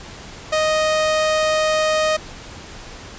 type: tone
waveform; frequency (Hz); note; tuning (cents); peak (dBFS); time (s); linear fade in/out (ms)
sawtooth; 622.3; D#5; 0; -12; 0.52-2.17; 10
effects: pink hiss -37 dBFS RMS until 3.18 s + resampled to 16000 Hz